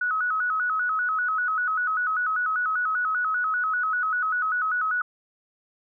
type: tone with vibrato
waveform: sine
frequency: 1370 Hz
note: F6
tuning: 34 cents flat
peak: -22 dBFS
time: 0.01-5.02 s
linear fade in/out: 5 ms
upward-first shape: square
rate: 5.1 Hz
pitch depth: 120 cents each way
effects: none